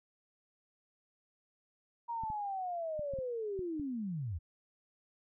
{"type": "linear sweep", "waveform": "sine", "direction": "down", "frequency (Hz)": [949, 72.3], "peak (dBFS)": -35, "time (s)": [2.08, 4.39], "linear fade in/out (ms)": 20}
{"type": "clicks", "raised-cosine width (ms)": 5, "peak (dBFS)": -34, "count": 7, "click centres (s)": [2.236, 2.302, 2.994, 3.137, 3.188, 3.592, 3.797]}
{"effects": []}